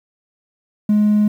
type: tone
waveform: triangle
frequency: 209.9 Hz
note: G#3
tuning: 19 cents sharp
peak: -8 dBFS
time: 0.89-1.28 s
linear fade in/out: 5 ms
effects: tanh soft clip ceiling -7 dBFS + 8-bit